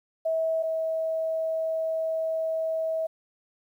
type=tone pair in turn; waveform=sine; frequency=647 / 644.5 Hz; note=E5 / E5; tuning=-32 / -39 cents; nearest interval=unison; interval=7 cents; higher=first; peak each=-23 / -25 dBFS; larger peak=first; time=0.25-0.63 / 0.63-3.07 s; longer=second; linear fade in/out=10 ms; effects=10-bit